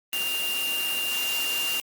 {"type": "tone in noise", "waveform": "sine", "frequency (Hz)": 2794, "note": "F7", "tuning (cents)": 0, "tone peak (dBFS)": -26, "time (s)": [0.13, 1.8], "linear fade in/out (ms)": 0, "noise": "white", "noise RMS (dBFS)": -31, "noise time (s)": [0.13, 1.8], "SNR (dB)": 2, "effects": ["high-pass 200 Hz 12 dB/octave", "Opus 32 kbps"]}